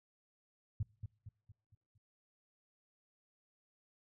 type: tone with echo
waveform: sine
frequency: 103.83 Hz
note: G#2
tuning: in tune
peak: -32 dBFS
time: 0.8-0.83 s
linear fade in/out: 5 ms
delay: 230 ms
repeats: 5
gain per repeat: -7 dB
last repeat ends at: 1.98 s
effects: noise-tail reverb RT60 0.6 s tail -25 dB re dry